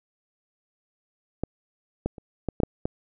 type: clicks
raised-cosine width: 2 ms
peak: -13 / -12 / -27 / -13 / -11 / -6 / -12 dBFS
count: 7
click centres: 1.436 / 2.06 / 2.182 / 2.487 / 2.602 / 2.634 / 2.855 s
effects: none